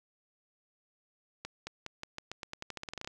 accelerating click train, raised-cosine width 0.2 ms, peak -22 dBFS, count 18, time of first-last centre 1.45-3.075 s, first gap 220 ms, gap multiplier 0.88, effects none

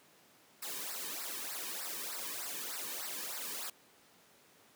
white noise with flanger, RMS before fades -41 dBFS, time 0.62-3.7 s, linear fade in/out 5 ms, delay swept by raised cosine 0.3 to 1.5 ms, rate 3.3 Hz, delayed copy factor -0.9, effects pink hiss -63 dBFS RMS until 4.75 s + high-pass 200 Hz 12 dB/octave

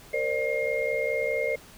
sine tone cluster, 462.3 / 527 / 597 / 2130 Hz, A#4 / C5 / D5 / C7, -14 / +12 / +28 / +30 cents, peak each -30 dBFS, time 0.13-1.56 s, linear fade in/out 10 ms, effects pink hiss -50 dBFS RMS until 1.77 s

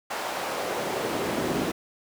brown noise with high-pass filter sweep, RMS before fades -29 dBFS, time 0.1-1.72 s, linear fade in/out 10 ms, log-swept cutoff 820 to 240 Hz, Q 1.2, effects none

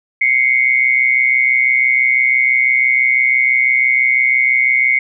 sine tone pair together, 2089 / 2215 Hz, C7 / C#7, -3 / -2 cents, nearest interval minor second, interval 101 cents, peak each -13 dBFS, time 0.21-4.99 s, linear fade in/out 5 ms, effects none

